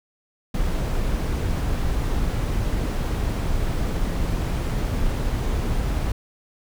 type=noise; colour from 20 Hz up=brown; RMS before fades=-23 dBFS; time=0.54-6.12 s; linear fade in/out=5 ms; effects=none